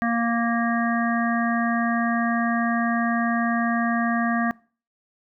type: harmonic tone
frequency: 233.1 Hz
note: A#3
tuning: in tune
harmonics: 1 / 3 / 5 / 7 / 8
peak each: -22 / -27 / -29 / -30 / -31 dBFS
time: 0.02-4.51 s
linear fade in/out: 0 ms
effects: noise-tail reverb RT60 0.4 s tail -23 dB re dry